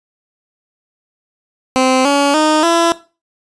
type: tone with pitch steps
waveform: 15% pulse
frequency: 259.4 / 282.9 / 308.5 / 336.4 Hz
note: C4 / C#4 / D#4 / E4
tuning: -15 / +35 / -15 / +35 cents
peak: -4 dBFS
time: 1.76-2.92 s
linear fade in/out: 0 ms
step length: 290 ms
effects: noise-tail reverb RT60 0.3 s tail -17 dB re dry + resampled to 22050 Hz